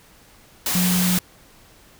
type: tone in noise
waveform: sine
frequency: 180.7 Hz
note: F#3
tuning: 41 cents flat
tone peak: -18 dBFS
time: 0.75-1.18 s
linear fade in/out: 2 ms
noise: white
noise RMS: -23 dBFS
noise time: 0.66-1.19 s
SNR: +2 dB
effects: pink hiss -51 dBFS RMS until 1.99 s